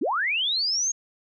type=linear sweep; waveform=sine; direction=up; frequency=207.7 to 6640 Hz; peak=-22 dBFS; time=0.01-0.92 s; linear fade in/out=10 ms; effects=none